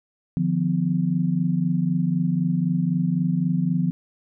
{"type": "tone cluster", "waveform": "sine", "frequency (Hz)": [150.7, 174.6, 251.1], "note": ["D3", "F3", "B3"], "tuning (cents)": [45, 0, 29], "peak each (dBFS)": [-25, -21, -27], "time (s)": [0.37, 3.91], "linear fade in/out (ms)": 0, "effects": []}